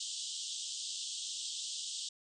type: band-pass noise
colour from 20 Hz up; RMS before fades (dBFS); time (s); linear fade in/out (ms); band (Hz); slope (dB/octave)
pink; -41; 0-2.09; 5; 3000 to 8500; 96
effects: none